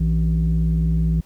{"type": "tone pair together", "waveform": "sine", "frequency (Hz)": [60.2, 162.77], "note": ["B1", "E3"], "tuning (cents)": [-44, -22], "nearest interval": "octave + perfect fourth", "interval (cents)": 1722, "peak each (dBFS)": -17, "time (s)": [0, 1.21], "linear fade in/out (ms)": 10, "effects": ["tanh soft clip ceiling -12 dBFS", "pink hiss -56 dBFS RMS until 1.25 s"]}